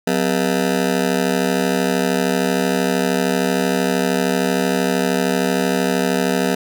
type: ring-modulated tone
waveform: 20% pulse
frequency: 220 Hz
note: A3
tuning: in tune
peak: -8 dBFS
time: 0.07-6.55 s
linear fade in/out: 5 ms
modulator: 36.5 Hz
effects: none